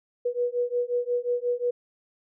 sine beating tone pair, 484 / 489.6 Hz, B4 / B4, -35 / -15 cents, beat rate 5.6 Hz, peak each -27 dBFS, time 0.25-1.71 s, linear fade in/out 10 ms, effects none

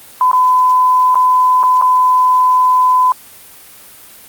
sine tone with dropouts, 1010 Hz, B5, 39 cents sharp, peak -7 dBFS, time 0.21-3.12 s, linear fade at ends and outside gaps 1 ms, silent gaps 0.315-0.331 / 1.146-1.155 / 1.631-1.636 / 1.814-1.822 s, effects white hiss -38 dBFS RMS until 4.28 s + Opus 32 kbps

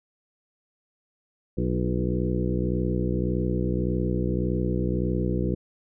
harmonic tone with a mistuned harmonic, 61.74 Hz, B1, in tune, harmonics 1 / 2 / 3 / 4 / 5 / 6 / 7 / 8, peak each -29 / -29 / -28 / -35 / -32 / -32 / -36 / -35 dBFS, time 1.57-5.55 s, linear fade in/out 10 ms, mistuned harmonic 6, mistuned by -37 cents, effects none

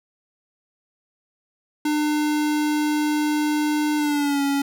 square tone with pitch glide, 300 to 279.9 Hz, D4 to C#4, +37 to +17 cents, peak -20 dBFS, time 1.85-4.62 s, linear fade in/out 5 ms, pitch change -120 cents, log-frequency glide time 3.97-4.42 s, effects none

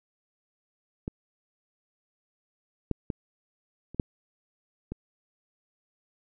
clicks, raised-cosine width 3 ms, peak -19 / -13 / -17 / -30 / -10 / -21 dBFS, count 6, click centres 1.079 / 2.913 / 3.102 / 3.946 / 3.998 / 4.92 s, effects none

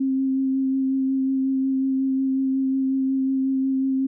sine tone with vibrato, 266.2 Hz, C4, 30 cents sharp, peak -19 dBFS, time 0-4.07 s, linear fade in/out 10 ms, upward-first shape sine, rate 5.5 Hz, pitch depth 13 cents each way, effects none

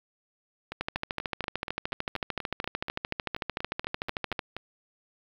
two click trains, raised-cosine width 0.3 ms, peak -18 / -13 dBFS, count 17 / 49, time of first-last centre 0.72-4.566 / 0.81-4.392 s, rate 4.16 / 13.4 Hz, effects low-pass 5000 Hz 12 dB/octave + 8-bit

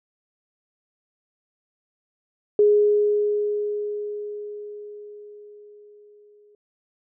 sine tone with exponential decay, 416 Hz, G#4, 3 cents sharp, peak -12 dBFS, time 2.59-6.55 s, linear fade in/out 2 ms, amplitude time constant 860 ms, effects none

